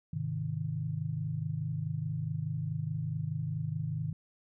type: chord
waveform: sine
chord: Ab major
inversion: none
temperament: equal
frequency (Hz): 103.83 / 130.81 / 155.56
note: Ab2 / C3 / Eb3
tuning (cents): 0 / 0 / 0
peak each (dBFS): -38 / -37 / -34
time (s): 0.13-4.13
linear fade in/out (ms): 5
effects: none